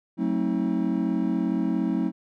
triangle chord, F# diminished seventh, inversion none, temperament just, 185 / 222 / 266.4 / 319.7 Hz, F#3 / A3 / C4 / Eb4, 0 / +16 / +31 / +47 cents, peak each -26 dBFS, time 0.17-2.12 s, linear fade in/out 50 ms, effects none

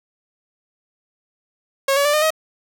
sawtooth tone with pitch steps, 546 / 566.2 / 587.2 / 609 / 631.6 Hz, C#5 / C#5 / D5 / D#5 / D#5, -26 / +37 / 0 / -37 / +26 cents, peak -11 dBFS, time 1.88-2.305 s, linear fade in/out 5 ms, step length 85 ms, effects none

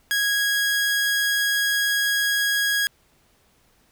sawtooth tone, 1651 Hz, G#6, 11 cents flat, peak -16 dBFS, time 0.11-2.87 s, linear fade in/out 0 ms, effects pink hiss -61 dBFS RMS until 3.91 s

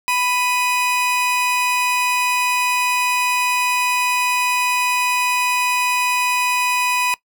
40% pulse tone pair together, 990 / 2495 Hz, B5 / D#7, +4 / +4 cents, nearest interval octave + major third, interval 1600 cents, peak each -19 dBFS, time 0.08-7.14 s, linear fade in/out 0 ms, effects noise-tail reverb RT60 0.1 s tail -20 dB re dry

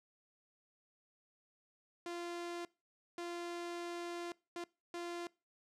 sawtooth tone bursts at uneven times, 345.8 Hz, F4, 17 cents flat, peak -37 dBFS, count 4, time 2.06-2.65 / 3.18-4.32 / 4.56-4.64 / 4.94-5.27 s, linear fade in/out 2 ms, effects noise-tail reverb RT60 0.3 s tail -23 dB re dry + low-pass 8000 Hz 12 dB/octave

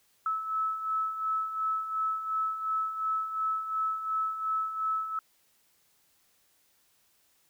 sine beating tone pair, 1300 / 1302.8 Hz, E6 / E6, -24 / -21 cents, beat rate 2.8 Hz, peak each -36 / -29 dBFS, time 0.26-5.19 s, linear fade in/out 2 ms, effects white hiss -68 dBFS RMS until 7.49 s

